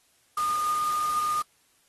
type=tone in noise; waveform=sine; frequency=1220 Hz; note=D#6; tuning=34 cents flat; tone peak=-24 dBFS; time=0.37-1.42 s; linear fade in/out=5 ms; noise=white; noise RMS=-38 dBFS; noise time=0.37-1.42 s; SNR=+11 dB; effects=white hiss -65 dBFS RMS until 1.88 s + AAC 32 kbps